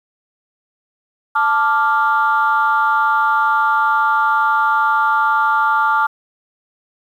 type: chord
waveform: sine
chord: D minor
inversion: second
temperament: equal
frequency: 880 / 1174.7 / 1396.9 Hz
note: A5 / D6 / F6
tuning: 0 / 0 / 0 cents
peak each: -16 dBFS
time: 1.35-6.07 s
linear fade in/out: 10 ms
effects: tanh soft clip ceiling -5 dBFS + 8-bit